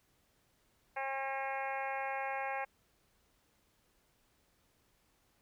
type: harmonic tone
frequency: 270 Hz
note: C#4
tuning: 45 cents flat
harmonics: 2 / 3 / 4 / 5 / 6 / 7 / 8 / 9 / 10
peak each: -43 / -38 / -45 / -53 / -44 / -48 / -45 / -48 / -55 dBFS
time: 0.96-2.65 s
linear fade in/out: 10 ms
effects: pink hiss -73 dBFS RMS until 5.41 s